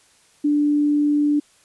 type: tone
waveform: sine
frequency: 293.7 Hz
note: D4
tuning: in tune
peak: -15 dBFS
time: 0.44-1.4 s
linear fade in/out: 10 ms
effects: white hiss -56 dBFS RMS until 1.64 s + resampled to 24000 Hz